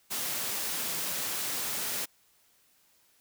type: high-pass noise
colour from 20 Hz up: white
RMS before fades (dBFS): -33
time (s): 0.1-2.06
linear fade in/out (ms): 20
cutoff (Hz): 100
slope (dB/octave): 48
effects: white hiss -66 dBFS RMS until 3.2 s

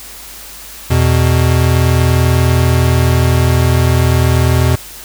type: tone pair together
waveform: square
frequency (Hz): 84.68 / 125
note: E2 / B2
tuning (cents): +47 / +21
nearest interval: perfect fifth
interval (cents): 674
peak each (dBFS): -12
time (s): 0.9-4.76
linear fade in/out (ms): 10
effects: added 50 Hz sine -40 dBFS peak until 5.04 s + white hiss -32 dBFS RMS until 5.04 s

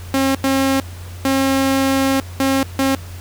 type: tone bursts at uneven times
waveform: sawtooth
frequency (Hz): 269.4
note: C#4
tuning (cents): -49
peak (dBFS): -10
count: 5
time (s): 0.14-0.35 / 0.44-0.8 / 1.25-2.2 / 2.4-2.63 / 2.79-2.95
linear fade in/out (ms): 2
effects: added 89 Hz sine -30 dBFS peak until 3.2 s + pink hiss -40 dBFS RMS until 3.2 s

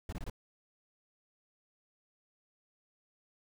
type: noise bursts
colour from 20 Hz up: brown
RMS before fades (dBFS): -39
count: 4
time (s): 0.09-0.299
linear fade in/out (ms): 2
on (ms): 35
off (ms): 23
effects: none

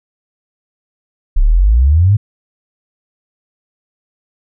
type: exponential sweep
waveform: sine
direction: up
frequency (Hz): 31.72 to 110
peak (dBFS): -6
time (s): 1.36-2.17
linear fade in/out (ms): 10
effects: none

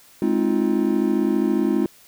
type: chord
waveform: triangle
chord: F minor seventh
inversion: first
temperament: just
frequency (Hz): 209.5 / 261.9 / 314.3 / 349.2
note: Ab3 / C4 / Eb4 / F4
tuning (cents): +15 / +2 / +18 / 0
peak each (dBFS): -21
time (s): 0.22-1.86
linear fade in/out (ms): 2
effects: white hiss -51 dBFS RMS until 2.07 s

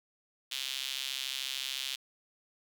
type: tone with high-pass filter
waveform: sawtooth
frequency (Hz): 133.7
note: C3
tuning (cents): +38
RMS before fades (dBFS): -37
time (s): 0.51-1.96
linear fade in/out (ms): 10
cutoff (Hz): 3300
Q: 2.8
effects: none

